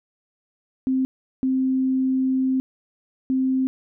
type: tone bursts at uneven times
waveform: sine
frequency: 261.6 Hz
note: C4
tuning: in tune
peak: -18 dBFS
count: 3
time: 0.87-1.05 / 1.43-2.6 / 3.3-3.67 s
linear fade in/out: 0 ms
effects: none